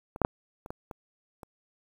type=clicks; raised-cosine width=1 ms; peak=-25 / -9 / -8 / -28 / -22 / -25 / -29 dBFS; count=7; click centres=0.161 / 0.217 / 0.249 / 0.661 / 0.705 / 0.912 / 1.432 s; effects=8-bit